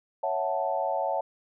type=chord; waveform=sine; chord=F# minor seventh; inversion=second; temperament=equal; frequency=554.4 / 659.3 / 740 / 880 Hz; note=C#5 / E5 / F#5 / A5; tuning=0 / 0 / 0 / 0 cents; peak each=-31 dBFS; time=0.23-1.21 s; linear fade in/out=5 ms; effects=none